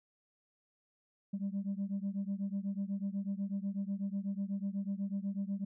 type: beating tone pair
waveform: sine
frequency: 194.5 / 202.6 Hz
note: G3 / G#3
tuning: -13 / -43 cents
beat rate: 8.1 Hz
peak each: -35 / -36 dBFS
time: 1.33-5.65 s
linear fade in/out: 10 ms
effects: tanh soft clip ceiling -30 dBFS